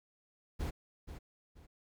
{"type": "noise with echo", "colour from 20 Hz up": "brown", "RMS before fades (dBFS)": -36, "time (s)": [0.59, 0.71], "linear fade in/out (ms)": 20, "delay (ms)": 480, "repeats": 2, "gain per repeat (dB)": -10, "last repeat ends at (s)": 1.67, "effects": []}